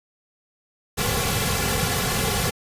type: noise with comb filter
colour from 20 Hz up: pink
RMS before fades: -23 dBFS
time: 0.97-2.51 s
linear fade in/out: 20 ms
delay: 3.2 ms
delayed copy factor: -1
effects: resampled to 32000 Hz

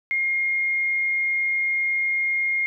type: tone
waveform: sine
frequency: 2134 Hz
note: C7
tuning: 34 cents sharp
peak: -20 dBFS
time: 0.11-2.66 s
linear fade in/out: 0 ms
effects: none

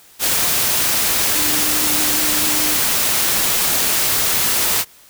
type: tone in noise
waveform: sine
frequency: 302.4 Hz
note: D#4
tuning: 49 cents flat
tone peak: -27 dBFS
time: 1.33-2.78 s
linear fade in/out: 50 ms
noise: white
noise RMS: -17 dBFS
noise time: 0.19-4.85 s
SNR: -13 dB
effects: white hiss -47 dBFS RMS until 5.09 s

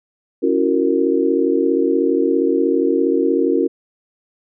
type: chord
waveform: sine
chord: F# dominant seventh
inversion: second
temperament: just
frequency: 277.5 / 333 / 370 / 462.5 Hz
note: C#4 / E4 / F#4 / A#4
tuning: +2 / +18 / 0 / -14 cents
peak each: -19 dBFS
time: 0.42-3.68 s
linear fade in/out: 20 ms
effects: none

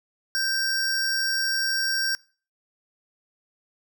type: tone pair together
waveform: square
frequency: 1568 / 5562 Hz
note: G6 / F8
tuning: 0 / -8 cents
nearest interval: octave + minor seventh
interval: 2192 cents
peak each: -26 dBFS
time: 0.35-2.15 s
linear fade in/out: 0 ms
effects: noise-tail reverb RT60 0.4 s tail -24 dB re dry

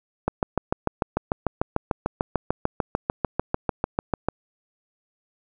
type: click train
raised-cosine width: 1 ms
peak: -7 dBFS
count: 28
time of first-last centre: 0.28-4.286 s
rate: 6.74 Hz
effects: none

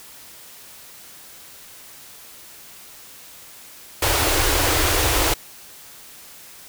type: band-stop noise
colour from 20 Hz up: pink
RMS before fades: -19 dBFS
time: 4.02-5.34 s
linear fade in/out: 5 ms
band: 120 to 280 Hz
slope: 96 dB/octave
effects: white hiss -43 dBFS RMS until 6.68 s

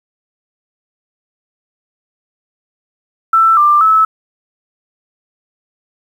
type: tone with pitch steps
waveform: sine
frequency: 1330 / 1187 / 1302 Hz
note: E6 / D6 / E6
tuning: +15 / +18 / -22 cents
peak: -6 dBFS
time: 3.33-4.05 s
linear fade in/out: 5 ms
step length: 240 ms
effects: 7-bit

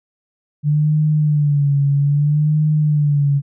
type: tone with vibrato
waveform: sine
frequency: 146.83 Hz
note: D3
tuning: in tune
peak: -12 dBFS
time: 0.63-3.42 s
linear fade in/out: 50 ms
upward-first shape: sine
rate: 0.62 Hz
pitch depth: 73 cents each way
effects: none

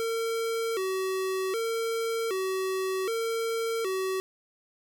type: tone with vibrato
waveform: square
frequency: 415.3 Hz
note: G#4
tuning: in tune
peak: -28 dBFS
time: 0-4.2 s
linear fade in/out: 0 ms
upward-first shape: square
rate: 0.65 Hz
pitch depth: 160 cents each way
effects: none

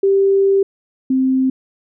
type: tone pair in turn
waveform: sine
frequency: 392 / 261.7 Hz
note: G4 / C4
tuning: 0 / 0 cents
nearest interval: perfect fifth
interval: 700 cents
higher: first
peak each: -10 / -12 dBFS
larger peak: first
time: 0.03-0.63 / 1.1-1.5 s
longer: first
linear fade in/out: 5 ms
effects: none

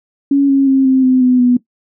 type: tone with pitch steps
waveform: sine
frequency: 279.3 / 273.6 / 267.9 / 262.4 / 257 / 251.7 / 246.5 Hz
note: C#4 / C#4 / C4 / C4 / C4 / B3 / B3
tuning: +13 / -23 / +41 / +5 / -31 / +33 / -3 cents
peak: -7 dBFS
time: 0.31-1.57 s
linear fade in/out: 5 ms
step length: 180 ms
effects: noise-tail reverb RT60 0.1 s tail -17 dB re dry

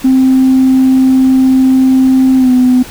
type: tone with pitch glide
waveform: sine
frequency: 261.6 to 252.1 Hz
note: C4 to B3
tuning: 0 to +36 cents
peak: -3 dBFS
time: 0.04-2.83 s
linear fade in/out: 10 ms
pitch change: -64 cents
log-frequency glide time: 2.37-2.51 s
effects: tanh soft clip ceiling -1 dBFS + pink hiss -30 dBFS RMS until 2.9 s

